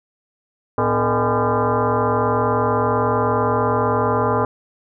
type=tone with frequency modulation; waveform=sine; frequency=293.7 Hz; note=D4; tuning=in tune; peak=-15 dBFS; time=0.78-4.45 s; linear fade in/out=2 ms; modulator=181 Hz; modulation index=5.3; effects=none